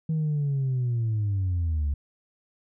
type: linear sweep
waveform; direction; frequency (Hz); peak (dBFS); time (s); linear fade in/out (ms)
sine; down; 161 to 69.3; -21; 0.09-1.94; 5
effects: tanh soft clip ceiling -21 dBFS